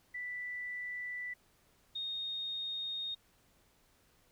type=tone pair in turn; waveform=sine; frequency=1975.5 / 3705 Hz; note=B6 / A#7; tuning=0 / -11 cents; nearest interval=major seventh; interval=1089 cents; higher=second; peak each=-38 / -36 dBFS; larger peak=second; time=0.14-1.34 / 1.95-3.15 s; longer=neither; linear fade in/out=10 ms; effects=pink hiss -69 dBFS RMS until 4.31 s